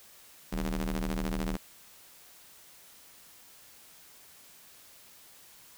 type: ring-modulated tone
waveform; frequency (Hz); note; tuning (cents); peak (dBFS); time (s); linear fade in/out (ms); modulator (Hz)
sawtooth; 79.8; D#2; +44; -23; 0.52-1.57; 10; 113
effects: white hiss -55 dBFS RMS until 5.77 s